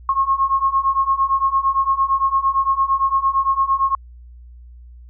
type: beating tone pair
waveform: sine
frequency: 1078 / 1086.8 Hz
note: C#6 / C#6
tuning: -49 / -35 cents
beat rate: 8.8 Hz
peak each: -19 / -17 dBFS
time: 0.09-3.95 s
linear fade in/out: 2 ms
effects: added 60 Hz sine -38 dBFS peak until 5.09 s